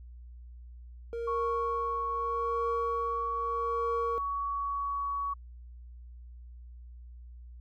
triangle tone with tremolo, 466.2 Hz, A#4, in tune, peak -28 dBFS, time 1.13-4.18 s, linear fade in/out 0 ms, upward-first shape triangle, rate 0.8 Hz, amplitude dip 70%
sine tone with pitch glide, 1108.7 to 1124.8 Hz, C#6 to C#6, 0 to +25 cents, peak -30 dBFS, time 1.27-5.34 s, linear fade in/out 10 ms, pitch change +25 cents, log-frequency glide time 2.13-2.77 s
effects added 60 Hz sine -45 dBFS peak until 7.6 s

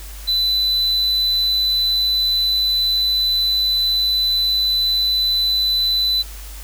triangle tone, 4001 Hz, B7, 22 cents sharp, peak -14 dBFS, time 0.27-6.23 s, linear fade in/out 20 ms, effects added 50 Hz sine -32 dBFS peak until 6.63 s + white hiss -39 dBFS RMS until 6.63 s

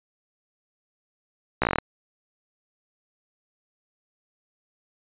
slowing click train, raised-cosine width 0.5 ms, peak -6 dBFS, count 9, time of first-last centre 1.62-1.785 s, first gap 15 ms, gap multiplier 1.09, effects resampled to 8000 Hz

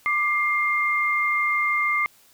sine tone pair together, 1185 / 2111 Hz, D6 / C7, +15 / +15 cents, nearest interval minor seventh, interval 1000 cents, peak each -24 / -21 dBFS, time 0.06-2.06 s, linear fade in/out 0 ms, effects white hiss -56 dBFS RMS until 2.33 s

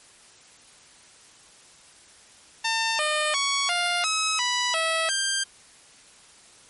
10% pulse tone with pitch steps, 900 / 607 / 1117 / 703 / 1281 / 984 / 650 / 1585 Hz, A5 / D#5 / C#6 / F5 / E6 / B5 / E5 / G6, +39 / -43 / +13 / +11 / -50 / -7 / -24 / +19 cents, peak -14 dBFS, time 2.64-5.44 s, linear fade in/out 10 ms, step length 350 ms, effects white hiss -52 dBFS RMS until 6.69 s + MP3 48 kbps

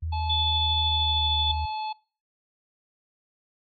sine tone with pitch glide, 81 to 77.61 Hz, E2 to D#2, -30 to -4 cents, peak -27 dBFS, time 0.02-1.66 s, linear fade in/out 10 ms, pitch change -74 cents, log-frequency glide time 0.74-1.32 s
harmonic tone, 864 Hz, A5, 32 cents flat, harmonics 1 / 3 / 4 / 5, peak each -29 / -43 / -43 / -43 dBFS, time 0.12-1.93 s, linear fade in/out 10 ms
sine tone, 3469 Hz, A7, 25 cents flat, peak -23 dBFS, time 0.29-1.52 s, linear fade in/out 10 ms
effects noise-tail reverb RT60 0.4 s tail -24 dB re dry + AAC 48 kbps

